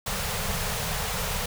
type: band-stop noise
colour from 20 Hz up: pink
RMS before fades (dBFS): -29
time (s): 0.06-1.46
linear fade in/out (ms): 5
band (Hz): 210 to 420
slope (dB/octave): 96
effects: none